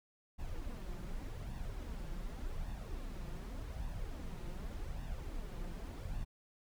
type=noise with flanger; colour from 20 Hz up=brown; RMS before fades=-42 dBFS; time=0.38-6.25 s; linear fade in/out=20 ms; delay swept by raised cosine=1.1 to 5.8 ms; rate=0.86 Hz; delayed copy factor=+0.55; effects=none